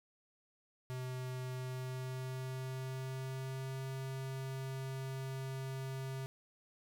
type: tone with pitch glide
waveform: square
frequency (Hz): 128 to 133.05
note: C3 to C3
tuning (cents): -38 to +29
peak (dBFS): -40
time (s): 0.9-6.26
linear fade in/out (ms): 0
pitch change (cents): +67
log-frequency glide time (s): 1.52-3.85
effects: none